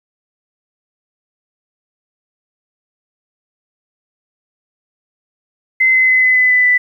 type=tone with pitch steps; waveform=sine; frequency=2057 / 2045 / 2033 / 2022 / 2010 / 1998.4 / 1986.9 Hz; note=C7 / C7 / B6 / B6 / B6 / B6 / B6; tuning=-30 / -40 / +50 / +40 / +30 / +20 / +10 cents; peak=-8 dBFS; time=5.8-6.78 s; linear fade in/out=10 ms; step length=140 ms; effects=8-bit